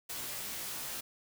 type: noise with comb filter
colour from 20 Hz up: white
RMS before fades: -40 dBFS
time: 0.09-1.01 s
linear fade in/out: 10 ms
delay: 18 ms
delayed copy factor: -1
effects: none